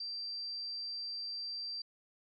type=tone; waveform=sine; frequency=4699 Hz; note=D8; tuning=in tune; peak=-38 dBFS; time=0-1.82 s; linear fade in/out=5 ms; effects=none